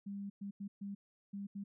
sine tone bursts at uneven times, 200 Hz, G3, 35 cents sharp, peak -40 dBFS, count 6, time 0.06-0.3 / 0.41-0.51 / 0.6-0.68 / 0.81-0.95 / 1.33-1.47 / 1.55-1.64 s, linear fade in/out 10 ms, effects none

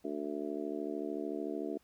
harmonic tone, 73.42 Hz, D2, in tune, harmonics 3 / 4 / 5 / 6 / 7 / 8 / 9, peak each -45 / -39 / -40 / -42 / -54 / -55 / -45 dBFS, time 0.04-1.78 s, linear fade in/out 10 ms, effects pink hiss -70 dBFS RMS until 1.83 s

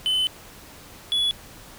triangle tone pair in turn, 3032 / 3403 Hz, F#7 / G#7, +42 / +41 cents, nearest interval major second, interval 199 cents, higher second, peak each -18 dBFS, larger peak neither, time 0.06-0.27 / 1.12-1.31 s, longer first, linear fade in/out 0 ms, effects pink hiss -45 dBFS RMS until 1.78 s

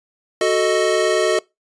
square chord, D# diminished, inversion first, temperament equal, 370 / 440 / 622.3 Hz, F#4 / A4 / D#5, 0 / 0 / 0 cents, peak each -20 dBFS, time 0.41-1.39 s, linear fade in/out 2 ms, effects noise-tail reverb RT60 0.2 s tail -23 dB re dry + resampled to 22050 Hz

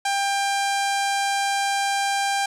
sawtooth tone with low-pass filter, 795 Hz, G5, 24 cents sharp, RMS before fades -23 dBFS, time 0.05-2.46 s, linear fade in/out 5 ms, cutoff 8600 Hz, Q 1.3, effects none

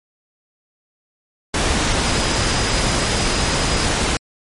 sine tone in noise, 4966 Hz, D#8, 4 cents flat, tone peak -29 dBFS, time 2.05-3.86 s, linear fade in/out 2 ms, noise pink, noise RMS -18 dBFS, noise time 1.54-4.17 s, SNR -14 dB, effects low-pass 9000 Hz 12 dB/octave + MP3 48 kbps

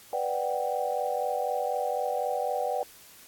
sine chord, G major seventh, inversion first, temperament equal, 493.9 / 587.3 / 740 / 784 Hz, B4 / D5 / F#5 / G5, 0 / 0 / 0 / 0 cents, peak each -32 dBFS, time 0.13-2.83 s, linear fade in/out 2 ms, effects white hiss -52 dBFS RMS until 3.27 s + AAC 64 kbps

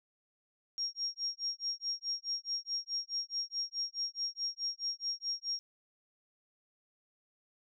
sine tone with tremolo, 5580 Hz, F8, 2 cents flat, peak -31 dBFS, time 0.78-5.59 s, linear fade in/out 0 ms, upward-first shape sine, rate 4.7 Hz, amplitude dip 100%, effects none

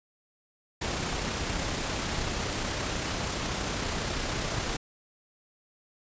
pink noise with amplitude modulation, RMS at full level -30 dBFS, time 0.81-4.77 s, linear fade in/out 10 ms, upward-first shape sine, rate 32.2 Hz, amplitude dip 25%, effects resampled to 16000 Hz

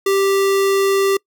square tone, 392 Hz, G4, in tune, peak -14 dBFS, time 0.06-1.17 s, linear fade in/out 5 ms, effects noise-tail reverb RT60 0.1 s tail -25 dB re dry

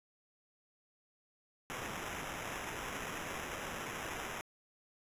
blue noise with sample-and-hold, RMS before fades -42 dBFS, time 1.7-4.41 s, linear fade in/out 0 ms, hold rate 4410 Hz, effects resampled to 32000 Hz

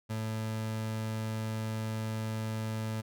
30% pulse tone, 110 Hz, A2, in tune, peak -30 dBFS, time 0.09-3.02 s, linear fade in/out 20 ms, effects none

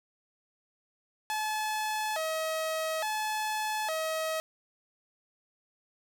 sawtooth tone with vibrato, 740 Hz, F#5, in tune, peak -26 dBFS, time 1.3-4.4 s, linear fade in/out 0 ms, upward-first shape square, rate 0.58 Hz, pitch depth 260 cents each way, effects none

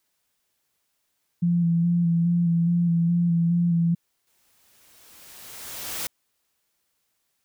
sine tone with vibrato, 170.5 Hz, F3, 41 cents flat, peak -18 dBFS, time 1.42-3.95 s, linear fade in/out 10 ms, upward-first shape square, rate 2.4 Hz, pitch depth 21 cents each way
white noise with exponential growth, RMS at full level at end -29 dBFS, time 4.27-6.07 s, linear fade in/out 1 ms, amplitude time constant 390 ms
effects white hiss -74 dBFS RMS until 7.44 s

